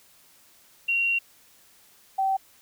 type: tone pair in turn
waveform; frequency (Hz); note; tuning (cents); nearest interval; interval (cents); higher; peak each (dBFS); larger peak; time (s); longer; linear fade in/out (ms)
sine; 2751 / 772; F7 / G5; -27 / -27; octave + minor seventh; 2200; first; -21 / -21; neither; 0.88-1.19 / 2.18-2.37; first; 10
effects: white hiss -57 dBFS RMS until 2.61 s